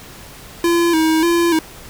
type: tone with vibrato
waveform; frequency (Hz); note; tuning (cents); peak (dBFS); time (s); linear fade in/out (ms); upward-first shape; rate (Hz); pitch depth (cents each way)
square; 329.6; E4; 0; -13; 0.64-1.59; 2; square; 1.7; 60
effects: pink hiss -38 dBFS RMS until 1.89 s